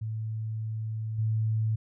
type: tone with level steps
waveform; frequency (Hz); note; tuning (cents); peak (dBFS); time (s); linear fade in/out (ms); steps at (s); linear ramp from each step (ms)
sine; 110; A2; 0; -30 / -24; 0.01-1.76; 10; 1.18; 10
effects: none